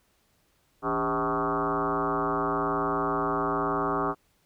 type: tone with frequency modulation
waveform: sine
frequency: 760 Hz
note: F#5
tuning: 46 cents sharp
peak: -24 dBFS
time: 0.82-4.15 s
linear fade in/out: 50 ms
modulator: 119 Hz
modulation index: 4.6
effects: pink hiss -68 dBFS RMS until 4.45 s